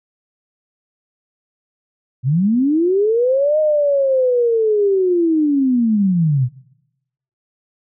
sine linear two-way sweep, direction up then down, 118.2 to 622.3 to 118.2 Hz, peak -12 dBFS, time 2.23-6.49 s, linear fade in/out 50 ms, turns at 3.59 s, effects noise-tail reverb RT60 0.9 s tail -22 dB re dry

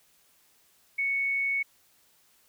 sine tone, 2217 Hz, C#7, in tune, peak -25 dBFS, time 0.98-1.63 s, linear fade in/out 10 ms, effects white hiss -64 dBFS RMS until 2.48 s

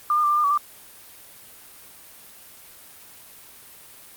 sine tone with pitch steps, 1198 / 1213 / 1180 / 1192 / 1206 / 1140 / 1186 Hz, D6 / D#6 / D6 / D6 / D6 / C#6 / D6, +34 / -44 / +8 / +25 / +46 / +48 / +17 cents, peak -17 dBFS, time 0.1-0.576 s, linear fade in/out 2 ms, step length 68 ms, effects white hiss -46 dBFS RMS until 4.16 s + Opus 32 kbps

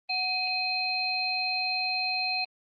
sine tone cluster, 740 / 2519 / 4162 Hz, F#5 / D#7 / C8, 0 / +21 / -10 cents, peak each -33 / -30 / -30 dBFS, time 0.09-2.45 s, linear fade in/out 10 ms, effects Opus 24 kbps

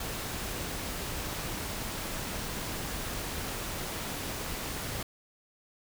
pink noise, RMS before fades -36 dBFS, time 0-5.03 s, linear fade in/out 5 ms, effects none

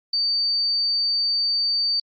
sine tone, 4600 Hz, D8, 37 cents flat, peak -19 dBFS, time 0.13-2 s, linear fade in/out 5 ms, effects Opus 48 kbps

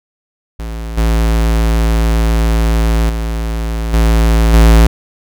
square tone with level steps, 55.8 Hz, A1, 25 cents sharp, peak -21 / -10 / -16 / -8 / -4 dBFS, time 0.59-4.87 s, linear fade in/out 5 ms, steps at 0.97 / 3.09 / 3.93 / 4.53 s, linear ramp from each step 10 ms, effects none

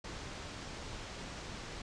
pink low-pass noise, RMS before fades -45 dBFS, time 0.04-1.82 s, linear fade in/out 5 ms, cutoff 6900 Hz, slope 24 dB/octave, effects resampled to 22050 Hz

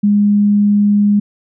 sine tone, 205.4 Hz, G#3, 19 cents flat, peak -8 dBFS, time 0.03-1.2 s, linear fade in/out 10 ms, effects none

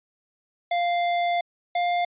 square tone pair in turn, 697 / 702.7 Hz, F5 / F5, -4 / +10 cents, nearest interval unison, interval 14 cents, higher second, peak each -22 dBFS, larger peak neither, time 0.71-1.41 / 1.75-2.05 s, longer first, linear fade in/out 5 ms, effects resampled to 8000 Hz

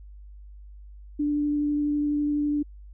sine tone with vibrato, 293.7 Hz, D4, in tune, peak -22 dBFS, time 1.19-2.63 s, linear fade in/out 10 ms, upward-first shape triangle, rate 12 Hz, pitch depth 10 cents each way, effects added 50 Hz sine -42 dBFS peak until 2.93 s

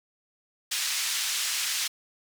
white band-pass noise, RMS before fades -29 dBFS, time 0.71-1.88 s, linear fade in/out 10 ms, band 1900 to 7100 Hz, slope 12 dB/octave, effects none

